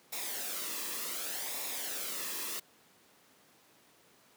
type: noise with flanger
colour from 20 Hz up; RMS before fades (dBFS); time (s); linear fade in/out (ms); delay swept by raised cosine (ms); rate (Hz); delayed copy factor
white; -38; 0.12-2.6; 10; 0.65 to 1.37; 0.67; -0.55
effects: pink hiss -63 dBFS RMS until 4.36 s + high-pass 200 Hz 12 dB/octave